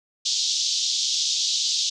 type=band-pass noise; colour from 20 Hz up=pink; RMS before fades=-24 dBFS; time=0.25-1.9 s; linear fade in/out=10 ms; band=3400 to 6600 Hz; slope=48 dB/octave; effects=none